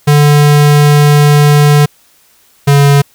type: tone pair in turn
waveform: square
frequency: 146.83 / 141.73 Hz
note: D3 / C#3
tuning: 0 / +39 cents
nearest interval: minor second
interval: 61 cents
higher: first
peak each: -4 dBFS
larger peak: neither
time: 0.07-1.86 / 2.67-3.02 s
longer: first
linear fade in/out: 10 ms
effects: white hiss -48 dBFS RMS until 3.14 s